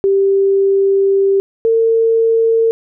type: tone pair in turn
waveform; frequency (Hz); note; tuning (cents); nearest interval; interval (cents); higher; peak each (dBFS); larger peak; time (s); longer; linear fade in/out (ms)
sine; 392 / 453.5; G4 / A#4; 0 / -48; minor third; 252; second; -9; neither; 0.04-1.4 / 1.65-2.71; first; 0
effects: none